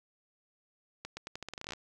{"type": "accelerating click train", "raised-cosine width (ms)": 0.2, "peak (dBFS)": -23, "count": 15, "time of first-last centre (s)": [1.05, 1.735], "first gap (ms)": 120, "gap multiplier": 0.84, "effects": []}